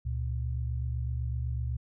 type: tone pair together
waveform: sine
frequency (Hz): 70.3 / 118.23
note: C#2 / A#2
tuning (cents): +25 / +25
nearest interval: major sixth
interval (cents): 900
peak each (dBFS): -31 / -33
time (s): 0.05-1.77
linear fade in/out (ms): 10
effects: none